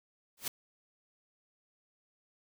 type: noise with exponential growth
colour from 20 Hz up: white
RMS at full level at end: -30 dBFS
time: 0.37-0.48 s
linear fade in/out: 5 ms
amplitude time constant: 23 ms
effects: none